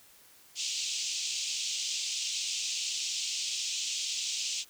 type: band-pass noise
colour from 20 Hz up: white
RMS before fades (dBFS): -34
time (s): 0.55-4.65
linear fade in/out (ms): 50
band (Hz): 2600 to 7400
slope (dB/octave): 48
effects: white hiss -58 dBFS RMS until 4.69 s